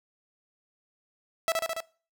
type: tone with echo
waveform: sawtooth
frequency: 657 Hz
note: E5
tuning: 6 cents flat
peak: -19 dBFS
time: 1.48-1.52 s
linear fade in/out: 0 ms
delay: 71 ms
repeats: 4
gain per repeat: -2 dB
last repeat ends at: 1.804 s
effects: noise-tail reverb RT60 0.4 s tail -22 dB re dry